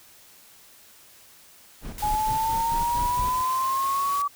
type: noise with tremolo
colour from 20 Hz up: brown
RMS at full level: -32 dBFS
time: 1.81-3.43 s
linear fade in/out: 50 ms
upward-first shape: square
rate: 4.4 Hz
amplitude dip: 65%
type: noise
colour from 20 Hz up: white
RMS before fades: -37 dBFS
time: 1.98-4.22 s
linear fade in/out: 2 ms
type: exponential sweep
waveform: sine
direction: up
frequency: 839 to 1150 Hz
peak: -22 dBFS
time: 2.02-4.28 s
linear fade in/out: 10 ms
effects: white hiss -52 dBFS RMS until 4.35 s